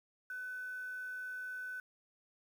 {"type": "tone with quantisation", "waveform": "sine", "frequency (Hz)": 1504, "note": "F#6", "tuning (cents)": 28, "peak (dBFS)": -40, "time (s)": [0.3, 1.8], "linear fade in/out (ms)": 2, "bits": 10, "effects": []}